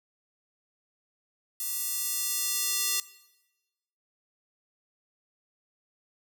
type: tone with high-pass filter sweep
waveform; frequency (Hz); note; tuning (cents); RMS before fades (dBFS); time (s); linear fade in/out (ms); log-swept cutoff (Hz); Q
square; 392; G4; 0; -30; 1.6-3; 2; 10000 to 4500; 0.71
effects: noise-tail reverb RT60 1.0 s tail -17 dB re dry